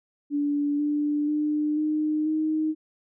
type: tone with pitch steps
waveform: sine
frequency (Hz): 289.5 / 294.9 / 300.4 / 306 / 311.7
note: D4 / D4 / D4 / D#4 / D#4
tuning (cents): -25 / +7 / +39 / -29 / +3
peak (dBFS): -22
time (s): 0.3-2.75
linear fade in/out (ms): 50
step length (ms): 490
effects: none